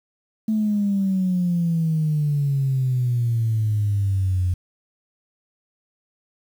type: exponential sweep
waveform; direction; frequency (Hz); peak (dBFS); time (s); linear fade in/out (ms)
sine; down; 220 to 88.8; -17; 0.48-4.54; 5
effects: tanh soft clip ceiling -13 dBFS + 8-bit